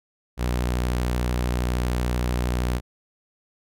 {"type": "tone with vibrato", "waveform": "sawtooth", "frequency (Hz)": 61.1, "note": "B1", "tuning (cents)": -18, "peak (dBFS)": -18, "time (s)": [0.37, 2.81], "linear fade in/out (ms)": 50, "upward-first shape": "square", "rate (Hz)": 13, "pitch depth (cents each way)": 25, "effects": []}